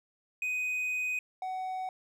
triangle tone pair in turn, 2500 / 748.4 Hz, D#7 / F#5, +8 / +20 cents, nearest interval octave + major sixth, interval 2088 cents, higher first, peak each -28 / -31 dBFS, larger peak first, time 0.42-1.19 / 1.42-1.89 s, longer first, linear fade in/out 2 ms, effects none

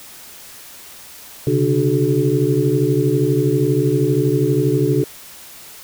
sine tone cluster, 130.7 / 143.2 / 298.2 / 370.1 / 427.9 Hz, C3 / D3 / D4 / F#4 / A4, -1 / -43 / +27 / 0 / -48 cents, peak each -20 dBFS, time 1.47-5.04 s, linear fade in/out 2 ms, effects white hiss -39 dBFS RMS until 5.83 s

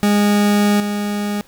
40% pulse tone with level steps, 205.9 Hz, G#3, 15 cents flat, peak -11 / -18 dBFS, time 0.03-1.41 s, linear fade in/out 0 ms, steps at 0.8 s, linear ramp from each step 2 ms, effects pink hiss -49 dBFS RMS until 1.47 s

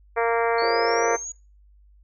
harmonic tone, 231.5 Hz, A#3, 12 cents flat, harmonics 2 / 3 / 4 / 5 / 6 / 7 / 8 / 9 / 10, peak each -22 / -26 / -28 / -30 / -32 / -33 / -34 / -35 / -36 dBFS, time 0.16-1.17 s, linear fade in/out 20 ms
sine linear sweep, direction up, 4314 to 6800 Hz, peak -31 dBFS, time 0.58-1.32 s, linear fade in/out 5 ms
sine chord, Db major seventh, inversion first, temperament just, 346.5 / 415.8 / 519.7 / 554.4 Hz, F4 / Ab4 / C5 / Db5, -14 / +2 / -12 / 0 cents, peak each -34 / -34 / -34 / -31 dBFS, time 0.62-1.16 s, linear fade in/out 2 ms
effects noise-tail reverb RT60 0.3 s tail -21 dB re dry + added 50 Hz sine -51 dBFS peak until 2.03 s

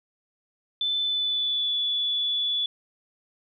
sine tone with pitch glide, 3518 to 3438 Hz, A7 to A7, -1 to -41 cents, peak -23 dBFS, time 0.81-2.66 s, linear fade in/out 2 ms, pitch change -40 cents, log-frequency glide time 1.01-1.77 s, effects none

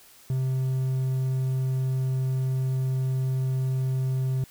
triangle tone, 130.81 Hz, C3, in tune, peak -21 dBFS, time 0.3-4.44 s, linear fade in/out 2 ms, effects white hiss -53 dBFS RMS until 4.5 s

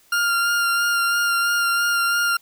40% pulse tone with vibrato, 1398 Hz, F6, 1 cent sharp, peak -17 dBFS, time 0.12-2.37 s, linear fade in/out 5 ms, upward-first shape sine, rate 3 Hz, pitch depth 16 cents each way, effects white hiss -56 dBFS RMS until 2.41 s

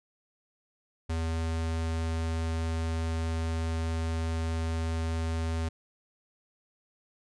square tone, 81.6 Hz, E2, 17 cents flat, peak -29 dBFS, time 1.09-5.69 s, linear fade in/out 10 ms, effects resampled to 22050 Hz

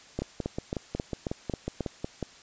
two click trains, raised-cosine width 2 ms, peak -17 / -16 dBFS, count 12 / 7, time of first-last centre 0.22-2.227 / 0.19-1.807 s, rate 5.48 / 3.71 Hz, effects white hiss -52 dBFS RMS until 2.42 s + resampled to 16000 Hz

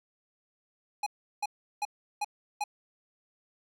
square tone bursts, 830.6 Hz, G#5, in tune, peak -29 dBFS, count 5, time 1.03-2.64 s, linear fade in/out 5 ms, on 34 ms, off 360 ms, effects low-pass 11000 Hz 12 dB/octave

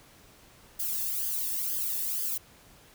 violet noise with flanger, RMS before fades -31 dBFS, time 0.79-2.38 s, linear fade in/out 10 ms, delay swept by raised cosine 0.62 to 1.15 ms, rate 2.1 Hz, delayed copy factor +0.95, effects pink hiss -56 dBFS RMS until 2.94 s

